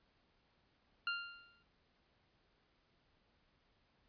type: tone with exponential decay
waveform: 25% pulse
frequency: 1395 Hz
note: F6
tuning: 2 cents flat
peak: -30 dBFS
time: 1.07-1.63 s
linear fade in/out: 2 ms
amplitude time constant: 120 ms
effects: pink hiss -75 dBFS RMS until 4.08 s + resampled to 11025 Hz